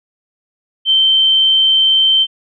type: tone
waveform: sine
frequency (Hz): 3111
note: G7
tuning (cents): -14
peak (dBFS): -8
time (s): 0.85-2.27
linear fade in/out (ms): 50
effects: none